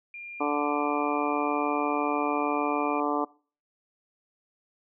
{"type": "tone", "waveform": "sine", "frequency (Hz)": 2400, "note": "D7", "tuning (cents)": 37, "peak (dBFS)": -38, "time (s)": [0.14, 3], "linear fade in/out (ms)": 2}
{"type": "harmonic tone", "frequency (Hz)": 146.5, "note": "D3", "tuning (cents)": -4, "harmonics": [2, 3, 4, 5, 6, 7, 8], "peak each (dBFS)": [-29, -32, -34, -32, -33, -34, -32], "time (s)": [0.4, 3.25], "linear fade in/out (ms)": 10}
{"effects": ["noise-tail reverb RT60 0.4 s tail -23 dB re dry"]}